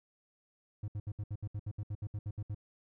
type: tone bursts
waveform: triangle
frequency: 103.83 Hz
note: G#2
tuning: in tune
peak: -33 dBFS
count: 15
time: 0.83-2.547 s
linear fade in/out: 5 ms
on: 51 ms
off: 68 ms
effects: none